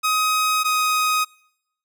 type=tone pair in turn; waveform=sawtooth; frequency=1260 / 1254.2 Hz; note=D#6 / D#6; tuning=+21 / +13 cents; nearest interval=unison; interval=8 cents; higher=first; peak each=-14 dBFS; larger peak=neither; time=0.03-0.64 / 0.64-1.25 s; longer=neither; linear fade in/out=20 ms; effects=noise-tail reverb RT60 0.8 s tail -26 dB re dry